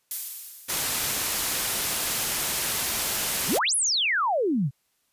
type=noise with exponential decay; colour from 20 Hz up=violet; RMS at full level=-26 dBFS; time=0.11-1.4 s; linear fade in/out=1 ms; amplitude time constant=280 ms
type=noise; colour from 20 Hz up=white; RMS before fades=-26 dBFS; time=0.68-3.59 s; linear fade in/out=20 ms
type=exponential two-way sweep; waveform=sine; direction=up then down; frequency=119.5 to 11170 to 119.5 Hz; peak=-21 dBFS; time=3.47-4.71 s; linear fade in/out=50 ms; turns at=3.75 s
effects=white hiss -71 dBFS RMS until 5.12 s + resampled to 32000 Hz